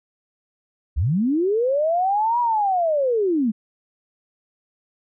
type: linear two-way sweep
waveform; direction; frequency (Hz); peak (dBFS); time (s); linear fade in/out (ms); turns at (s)
sine; up then down; 56 to 977 to 202.7; -17; 0.96-3.52; 20; 2.4
effects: none